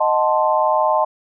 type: chord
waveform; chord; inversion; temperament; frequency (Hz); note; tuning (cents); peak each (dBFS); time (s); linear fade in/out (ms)
sine; D# diminished seventh; none; equal; 622.3 / 740 / 880 / 1046.5; D#5 / F#5 / A5 / C6; 0 / 0 / 0 / 0; -18 / -23 / -18 / -20; 0-1.05; 10
effects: none